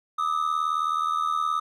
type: ring-modulated tone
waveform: triangle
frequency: 1237 Hz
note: D#6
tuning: 10 cents flat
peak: -18 dBFS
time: 0.18-1.6 s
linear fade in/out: 10 ms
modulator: 39.5 Hz
effects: none